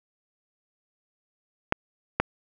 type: clicks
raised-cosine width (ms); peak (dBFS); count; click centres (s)
0.5; -5; 2; 1.724 / 2.2
effects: none